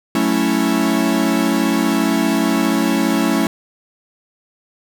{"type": "chord", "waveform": "45% pulse", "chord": "F# minor seventh", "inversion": "none", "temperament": "equal", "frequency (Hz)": [185, 220, 277.2, 329.6], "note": ["F#3", "A3", "C#4", "E4"], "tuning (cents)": [0, 0, 0, 0], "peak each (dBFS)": [-23, -19, -19, -20], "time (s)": [0.15, 3.47], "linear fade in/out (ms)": 2, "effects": []}